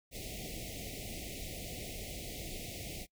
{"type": "band-stop noise", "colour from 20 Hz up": "pink", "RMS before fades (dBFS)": -43, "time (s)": [0.11, 3.07], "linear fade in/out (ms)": 50, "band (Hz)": [750, 2000], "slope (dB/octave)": 96, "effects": ["noise-tail reverb RT60 0.1 s tail -23 dB re dry"]}